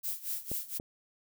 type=noise with tremolo; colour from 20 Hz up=violet; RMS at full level=-34 dBFS; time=0.03-0.79 s; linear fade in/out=20 ms; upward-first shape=sine; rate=4.3 Hz; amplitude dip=85%
type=clicks; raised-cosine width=2 ms; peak=-25 dBFS; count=2; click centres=0.516 / 0.799 s
effects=none